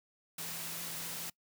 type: tone in noise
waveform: sine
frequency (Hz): 166.9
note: E3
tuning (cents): +22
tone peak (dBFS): -52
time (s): 0.38-1.3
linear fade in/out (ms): 5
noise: white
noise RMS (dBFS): -41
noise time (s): 0.38-1.3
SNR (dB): -14
effects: noise-tail reverb RT60 0.1 s tail -23 dB re dry + high-pass 100 Hz 12 dB/octave